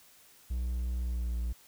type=tone with pitch glide; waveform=triangle; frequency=61 to 58.62 Hz; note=B1 to A#1; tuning=-21 to +10 cents; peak=-28 dBFS; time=0.5-1.53 s; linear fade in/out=10 ms; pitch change=-69 cents; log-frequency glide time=1.04-1.38 s; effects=white hiss -59 dBFS RMS until 1.67 s